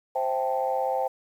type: chord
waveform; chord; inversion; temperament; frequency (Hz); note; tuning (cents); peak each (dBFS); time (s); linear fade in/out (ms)
sine; A minor seventh; first; equal; 523.3 / 659.3 / 784 / 880; C5 / E5 / G5 / A5; 0 / 0 / 0 / 0; -27 / -32 / -27 / -32; 0.15-1.08; 10
effects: tanh soft clip ceiling -14 dBFS + 9-bit